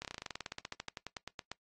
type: slowing click train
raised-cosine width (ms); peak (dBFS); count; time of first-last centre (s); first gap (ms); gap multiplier
0.2; -23; 24; 0.02-1.516; 28; 1.07
effects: noise-tail reverb RT60 0.1 s tail -20 dB re dry + AAC 32 kbps